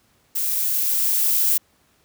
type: noise with level ramp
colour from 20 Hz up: violet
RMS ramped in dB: -23 to -18 dBFS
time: 0.35-1.58 s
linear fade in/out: 10 ms
effects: pink hiss -61 dBFS RMS until 2.04 s + high-pass 60 Hz 12 dB/octave